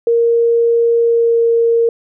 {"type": "tone with pitch glide", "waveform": "sine", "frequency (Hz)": [466.2, 463.2], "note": ["A#4", "A#4"], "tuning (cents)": [0, -11], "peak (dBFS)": -9, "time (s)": [0.07, 1.89], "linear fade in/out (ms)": 2, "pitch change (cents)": -11, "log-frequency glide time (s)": [1, 1.42], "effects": []}